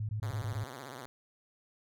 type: tone bursts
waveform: sine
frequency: 106.9 Hz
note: A2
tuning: 49 cents flat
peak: -32 dBFS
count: 6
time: 0-0.64 s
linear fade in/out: 5 ms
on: 90 ms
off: 20 ms
type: tone with vibrato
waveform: 5% pulse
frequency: 130.81 Hz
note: C3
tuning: in tune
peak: -32 dBFS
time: 0.23-1.06 s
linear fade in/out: 0 ms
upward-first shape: triangle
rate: 16 Hz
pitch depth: 200 cents each way
effects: none